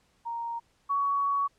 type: tone pair in turn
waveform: sine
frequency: 932 / 1123.4 Hz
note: A#5 / C#6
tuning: -1 / +23 cents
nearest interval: minor third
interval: 324 cents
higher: second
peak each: -31 / -24 dBFS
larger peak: second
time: 0.25-0.6 / 0.89-1.48 s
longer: second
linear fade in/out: 20 ms
effects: pink hiss -68 dBFS RMS until 1.58 s + low-pass 9000 Hz 12 dB/octave